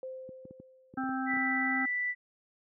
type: tone with exponential decay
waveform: sine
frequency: 520 Hz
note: C5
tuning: 11 cents flat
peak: -36 dBFS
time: 0.03-1.41 s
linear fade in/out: 1 ms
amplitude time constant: 300 ms
type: clicks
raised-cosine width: 3 ms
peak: -33 dBFS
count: 10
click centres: 0.291 / 0.453 / 0.509 / 0.6 / 0.939 / 0.975 / 1.037 / 1.092 / 1.336 / 1.369 s
type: harmonic tone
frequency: 262.4 Hz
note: C4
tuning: 5 cents sharp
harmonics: 1 / 3 / 5 / 6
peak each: -32 / -37 / -39 / -40 dBFS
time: 0.97-1.86 s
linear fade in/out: 10 ms
type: tone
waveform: sine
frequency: 1975.5 Hz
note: B6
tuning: in tune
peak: -29 dBFS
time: 1.26-2.15 s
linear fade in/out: 50 ms
effects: high-pass 150 Hz 12 dB/octave